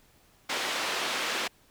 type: band-pass noise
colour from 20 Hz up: white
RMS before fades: -31 dBFS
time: 0.49-1.48 s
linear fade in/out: 10 ms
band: 310 to 3500 Hz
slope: 12 dB/octave
effects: pink hiss -62 dBFS RMS until 1.7 s